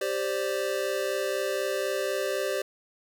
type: chord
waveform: square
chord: G suspended fourth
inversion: none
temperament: equal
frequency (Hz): 392 / 523.3 / 587.3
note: G4 / C5 / D5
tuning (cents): 0 / 0 / 0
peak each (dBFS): -32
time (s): 0.01-2.62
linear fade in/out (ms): 5
effects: none